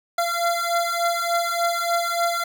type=beating tone pair; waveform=25% pulse; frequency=684 / 687.4 Hz; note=F5 / F5; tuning=-36 / -28 cents; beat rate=3.4 Hz; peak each=-20 dBFS; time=0.18-2.44 s; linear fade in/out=5 ms; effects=none